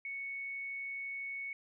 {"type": "tone", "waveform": "sine", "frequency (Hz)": 2217, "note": "C#7", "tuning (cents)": 0, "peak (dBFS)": -38, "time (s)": [0.05, 1.53], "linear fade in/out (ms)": 2, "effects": []}